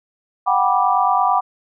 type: chord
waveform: sine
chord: G major seventh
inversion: third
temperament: just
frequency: 735 / 784 / 980 / 1176 Hz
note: F#5 / G5 / B5 / D6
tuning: -12 / 0 / -14 / +2 cents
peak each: -19 dBFS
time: 0.46-1.41 s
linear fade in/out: 20 ms
effects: none